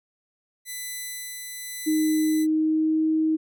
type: tone with tremolo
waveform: 5% pulse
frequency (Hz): 2000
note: B6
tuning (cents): +21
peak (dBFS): -21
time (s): 0.65-2.47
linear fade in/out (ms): 50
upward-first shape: sine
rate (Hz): 0.93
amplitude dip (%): 30
type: tone with pitch glide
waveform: sine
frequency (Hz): 311.1 to 315.6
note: D#4 to D#4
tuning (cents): 0 to +25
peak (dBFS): -19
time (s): 1.86-3.37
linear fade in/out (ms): 20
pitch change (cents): +25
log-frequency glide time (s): 2.21-3.06
effects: none